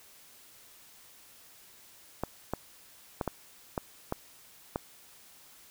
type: clicks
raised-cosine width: 1 ms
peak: -16 dBFS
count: 7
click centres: 2.236 / 2.536 / 3.212 / 3.277 / 3.778 / 4.124 / 4.759 s
effects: white hiss -56 dBFS RMS until 5.7 s